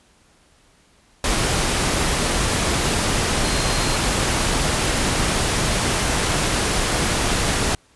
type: tone in noise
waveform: sine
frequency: 4186 Hz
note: C8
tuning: in tune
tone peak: -31 dBFS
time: 3.44-3.96 s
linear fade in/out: 2 ms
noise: pink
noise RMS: -20 dBFS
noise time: 1.24-7.75 s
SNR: -14 dB
effects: pink hiss -56 dBFS RMS until 7.95 s + resampled to 24000 Hz